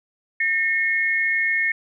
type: tone pair together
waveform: sine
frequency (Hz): 1818.1 / 2171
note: A#6 / C#7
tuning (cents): -44 / -37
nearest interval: minor third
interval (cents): 307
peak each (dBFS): -21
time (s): 0.4-1.72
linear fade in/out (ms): 5
effects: none